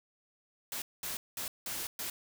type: noise bursts at uneven times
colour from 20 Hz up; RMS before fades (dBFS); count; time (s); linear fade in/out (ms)
white; -38; 5; 0.72-0.82 / 1.03-1.17 / 1.37-1.48 / 1.66-1.87 / 1.99-2.1; 2
effects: none